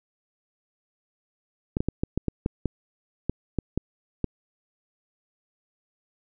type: clicks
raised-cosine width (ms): 3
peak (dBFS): -11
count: 12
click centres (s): 1.769 / 1.805 / 1.886 / 2.035 / 2.176 / 2.283 / 2.461 / 2.657 / 3.296 / 3.587 / 3.776 / 4.243
effects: none